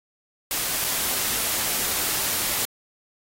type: noise with dropouts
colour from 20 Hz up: white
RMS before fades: -25 dBFS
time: 0.51-2.65 s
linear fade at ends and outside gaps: 0 ms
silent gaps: 0.842-0.846 s
effects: AAC 48 kbps